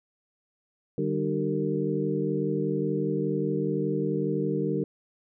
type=tone cluster; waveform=sine; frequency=150.9 / 195.9 / 303.5 / 385.6 / 457.3 Hz; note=D3 / G3 / D#4 / G4 / A#4; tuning=+47 / -1 / -43 / -28 / -33 cents; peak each=-31 dBFS; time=0.98-4.84 s; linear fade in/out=2 ms; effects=none